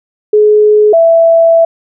sine tone pair in turn, 422.7 / 663 Hz, G#4 / E5, +31 / +10 cents, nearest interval minor sixth, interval 779 cents, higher second, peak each -3 dBFS, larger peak neither, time 0.33-0.93 / 0.93-1.65 s, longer second, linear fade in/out 5 ms, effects none

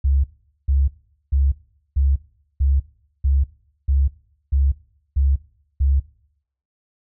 sine tone bursts, 68.7 Hz, C#2, 15 cents flat, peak -14 dBFS, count 10, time 0.04-6 s, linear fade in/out 10 ms, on 200 ms, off 440 ms, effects noise-tail reverb RT60 0.7 s tail -18 dB re dry

